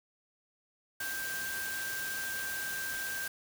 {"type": "tone in noise", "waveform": "sine", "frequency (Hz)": 1577, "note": "G6", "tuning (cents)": 10, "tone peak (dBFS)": -36, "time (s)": [1, 3.28], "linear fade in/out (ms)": 5, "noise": "white", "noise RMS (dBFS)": -40, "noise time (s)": [1, 3.28], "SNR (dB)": 1, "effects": []}